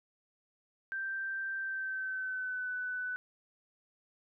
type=tone with pitch glide; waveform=sine; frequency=1568 to 1497.2 Hz; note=G6 to F#6; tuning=0 to +20 cents; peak=-34 dBFS; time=0.92-3.16 s; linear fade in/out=0 ms; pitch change=-80 cents; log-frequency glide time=1.58-2.69 s; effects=none